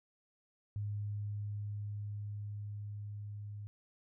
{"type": "tone with level ramp", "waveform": "sine", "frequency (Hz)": 103.4, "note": "G#2", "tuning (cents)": -7, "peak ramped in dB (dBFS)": [-35, -42], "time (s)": [0.76, 3.67], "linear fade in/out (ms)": 0, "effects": []}